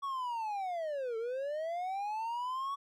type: linear two-way sweep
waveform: triangle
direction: down then up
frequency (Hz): 1129 to 440.7 to 1129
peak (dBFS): -32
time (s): 0.02-2.76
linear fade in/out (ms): 20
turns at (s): 1.17
effects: none